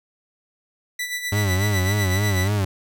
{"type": "tone with tremolo", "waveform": "sawtooth", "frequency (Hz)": 1975, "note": "B6", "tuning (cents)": 0, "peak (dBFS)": -20, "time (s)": [0.99, 2.48], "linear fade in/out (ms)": 5, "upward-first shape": "sine", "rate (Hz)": 8, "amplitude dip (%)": 60}
{"type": "tone with vibrato", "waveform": "40% pulse", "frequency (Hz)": 98, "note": "G2", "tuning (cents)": 0, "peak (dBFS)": -18, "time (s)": [1.32, 2.65], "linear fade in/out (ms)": 5, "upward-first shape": "sine", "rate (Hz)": 3.5, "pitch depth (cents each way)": 120}
{"effects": []}